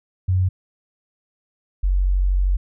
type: tone pair in turn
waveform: sine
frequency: 92.5 / 46.49 Hz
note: F#2 / F#1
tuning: 0 / +9 cents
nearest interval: octave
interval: 1191 cents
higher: first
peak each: -15 / -15 dBFS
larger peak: neither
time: 0.28-0.49 / 1.83-2.57 s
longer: second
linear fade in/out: 10 ms
effects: none